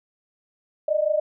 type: tone pair together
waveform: sine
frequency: 596 / 622.1 Hz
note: D5 / D#5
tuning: +25 / 0 cents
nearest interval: minor second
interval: 75 cents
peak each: -22 dBFS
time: 0.88-1.2 s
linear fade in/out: 5 ms
effects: none

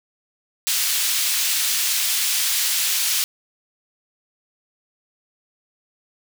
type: high-pass noise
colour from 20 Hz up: pink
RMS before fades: -21 dBFS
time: 0.67-3.24 s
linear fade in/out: 0 ms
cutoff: 3200 Hz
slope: 12 dB/octave
effects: none

